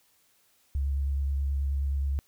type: tone with vibrato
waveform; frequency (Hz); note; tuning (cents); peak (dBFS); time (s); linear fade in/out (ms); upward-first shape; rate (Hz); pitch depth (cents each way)
sine; 69.3; C#2; 0; -25; 0.75-2.19; 0; sine; 9.4; 21
effects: white hiss -66 dBFS RMS until 2.27 s